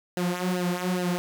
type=tone with flanger; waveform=sawtooth; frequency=179.7 Hz; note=F3; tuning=50 cents sharp; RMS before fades=-27 dBFS; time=0.17-1.18 s; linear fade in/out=0 ms; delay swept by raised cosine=0.86 to 5.36 ms; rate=2.4 Hz; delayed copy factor=-0.8; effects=none